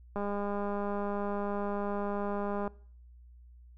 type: click train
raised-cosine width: 1 ms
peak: -22 dBFS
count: 512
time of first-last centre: 0.16-2.677 s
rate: 203 Hz
effects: noise-tail reverb RT60 0.5 s tail -22 dB re dry + added 60 Hz sine -51 dBFS peak until 3.77 s